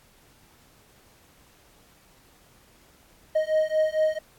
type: beating tone pair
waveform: triangle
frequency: 622.3 / 626.7 Hz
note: D#5 / D#5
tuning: 0 / +12 cents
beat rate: 4.4 Hz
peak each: -22 dBFS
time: 3.35-4.19 s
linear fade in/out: 10 ms
effects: pink hiss -58 dBFS RMS until 4.38 s + AAC 64 kbps